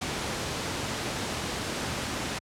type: noise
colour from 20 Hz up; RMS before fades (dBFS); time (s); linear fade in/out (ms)
pink; -31; 0.01-2.39; 10
effects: high-pass 80 Hz 12 dB/octave + low-pass 8000 Hz 12 dB/octave